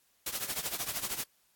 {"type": "noise with tremolo", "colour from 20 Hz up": "white", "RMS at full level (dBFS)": -32, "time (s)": [0.26, 1.24], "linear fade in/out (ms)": 5, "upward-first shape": "triangle", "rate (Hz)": 13, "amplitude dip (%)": 85, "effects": ["white hiss -70 dBFS RMS until 1.55 s", "AAC 64 kbps"]}